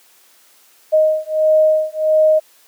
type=beating tone pair; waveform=sine; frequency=622.3 / 623.8 Hz; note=D#5 / D#5; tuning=0 / +4 cents; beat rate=1.5 Hz; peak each=-14 dBFS; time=0.92-2.4 s; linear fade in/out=20 ms; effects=white hiss -51 dBFS RMS until 2.67 s + high-pass 300 Hz 12 dB/octave